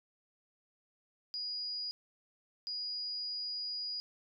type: tone bursts at uneven times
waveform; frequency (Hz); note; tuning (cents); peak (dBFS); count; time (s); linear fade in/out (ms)
sine; 4896; D#8; -29; -36; 2; 1.34-1.91 / 2.67-4; 0
effects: none